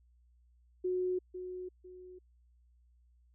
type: tone with echo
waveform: sine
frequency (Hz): 365.6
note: F#4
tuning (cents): -21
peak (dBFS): -30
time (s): 0.84-1.19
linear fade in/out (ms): 10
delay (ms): 500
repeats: 2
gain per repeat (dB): -9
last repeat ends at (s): 2.19
effects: added 60 Hz sine -63 dBFS peak until 3.34 s